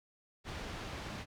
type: low-pass noise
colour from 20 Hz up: pink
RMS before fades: -43 dBFS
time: 0.44-1.26 s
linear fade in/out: 50 ms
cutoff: 4400 Hz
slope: 12 dB/octave
effects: none